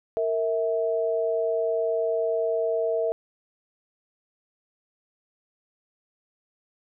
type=tone pair together; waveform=sine; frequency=460 / 650.5 Hz; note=A#4 / E5; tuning=-23 / -23 cents; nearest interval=tritone; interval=600 cents; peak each=-25 dBFS; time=0.17-3.12 s; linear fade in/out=0 ms; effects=none